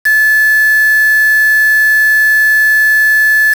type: tone with quantisation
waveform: sine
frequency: 1730 Hz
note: A6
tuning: 30 cents flat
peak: -6 dBFS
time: 0.05-3.54 s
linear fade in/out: 10 ms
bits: 3
effects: none